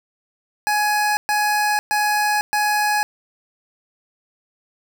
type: tone bursts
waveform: 25% pulse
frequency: 838 Hz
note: G#5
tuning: 15 cents sharp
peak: -13 dBFS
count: 4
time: 0.67-3.03 s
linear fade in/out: 0 ms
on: 500 ms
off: 120 ms
effects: none